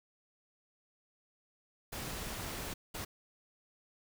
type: noise bursts at uneven times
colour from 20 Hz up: pink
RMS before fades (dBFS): -41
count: 2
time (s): 1.92-2.74 / 2.94-3.05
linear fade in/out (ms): 10
effects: none